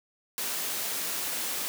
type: high-pass noise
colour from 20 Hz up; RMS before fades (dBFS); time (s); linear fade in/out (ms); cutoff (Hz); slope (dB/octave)
white; -32; 0.38-1.68; 0; 180; 12
effects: none